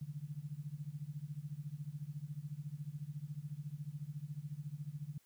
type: tone with tremolo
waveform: sine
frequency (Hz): 146.83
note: D3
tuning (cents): 0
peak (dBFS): -37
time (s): 0.01-5.18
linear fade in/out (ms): 5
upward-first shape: triangle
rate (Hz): 14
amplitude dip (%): 100
effects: white hiss -72 dBFS RMS until 5.25 s